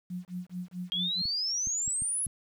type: tone with tremolo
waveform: sine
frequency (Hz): 179.9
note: F#3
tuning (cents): -48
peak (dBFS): -32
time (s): 0.1-1.22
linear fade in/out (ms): 5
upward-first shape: sine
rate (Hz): 4.6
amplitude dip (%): 100
type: exponential sweep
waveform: sine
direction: up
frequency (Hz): 3221 to 10760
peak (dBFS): -28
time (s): 0.92-2.26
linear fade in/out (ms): 0
type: clicks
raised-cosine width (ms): 5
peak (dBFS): -30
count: 5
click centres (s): 1.255 / 1.672 / 1.878 / 2.021 / 2.267
effects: 10-bit